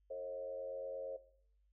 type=tone with frequency modulation; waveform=sine; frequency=538 Hz; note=C5; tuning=48 cents sharp; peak=-40 dBFS; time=0.1-1.17 s; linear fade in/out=10 ms; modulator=88.6 Hz; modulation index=0.75; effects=noise-tail reverb RT60 0.6 s tail -17 dB re dry + added 50 Hz sine -70 dBFS peak until 1.72 s